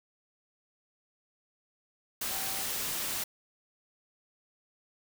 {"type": "tone in noise", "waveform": "sine", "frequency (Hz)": 771, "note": "G5", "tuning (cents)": -29, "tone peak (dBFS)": -45, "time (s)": [2.31, 2.63], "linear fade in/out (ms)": 5, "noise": "white", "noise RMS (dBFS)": -34, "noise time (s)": [2.21, 3.24], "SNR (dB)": -14, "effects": []}